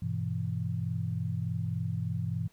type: chord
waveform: sine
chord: E minor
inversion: first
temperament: equal with one note detuned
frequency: 100.06 / 123.47 / 164.81 Hz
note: G2 / B2 / E3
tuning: +36 / 0 / 0 cents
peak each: -34 dBFS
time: 0.02-2.48 s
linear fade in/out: 5 ms
effects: pink hiss -66 dBFS RMS until 2.52 s